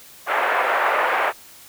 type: band-pass noise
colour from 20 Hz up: pink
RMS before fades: -20 dBFS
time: 0.26-1.33 s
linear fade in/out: 50 ms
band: 560 to 2100 Hz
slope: 24 dB/octave
effects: white hiss -45 dBFS RMS until 1.68 s